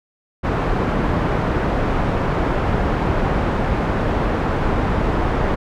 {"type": "low-pass noise", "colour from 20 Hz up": "pink", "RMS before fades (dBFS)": -19, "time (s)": [0.43, 5.56], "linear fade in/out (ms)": 20, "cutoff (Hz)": 1300, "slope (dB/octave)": 12, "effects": []}